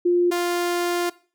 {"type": "tone pair in turn", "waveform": ["sine", "sawtooth"], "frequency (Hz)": [351.6, 349.8], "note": ["F4", "F4"], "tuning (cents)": [12, 3], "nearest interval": "unison", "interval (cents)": 9, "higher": "first", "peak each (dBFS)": [-15, -17], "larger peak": "first", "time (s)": [[0.05, 0.31], [0.31, 1.1]], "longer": "second", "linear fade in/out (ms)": 10, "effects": ["noise-tail reverb RT60 0.4 s tail -20 dB re dry"]}